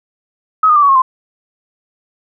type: tone with pitch steps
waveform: sine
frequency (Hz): 1274 / 1223.5 / 1175 / 1128.5 / 1083.7 / 1040.8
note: D#6 / D#6 / D6 / C#6 / C#6 / C6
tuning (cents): +41 / -29 / +1 / +31 / -40 / -9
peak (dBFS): -6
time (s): 0.63-1.02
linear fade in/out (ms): 5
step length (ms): 65
effects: none